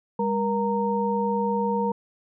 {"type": "tone cluster", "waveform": "sine", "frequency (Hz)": [201.8, 473.5, 925], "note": ["G#3", "A#4", "A#5"], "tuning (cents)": [-49, 27, -14], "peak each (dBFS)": -26, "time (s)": [0.19, 1.92], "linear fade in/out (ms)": 5, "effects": []}